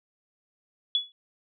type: tone with exponential decay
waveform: sine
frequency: 3400 Hz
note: G#7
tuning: 40 cents sharp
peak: -18 dBFS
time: 0.95-1.12 s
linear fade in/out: 1 ms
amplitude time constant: 35 ms
effects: none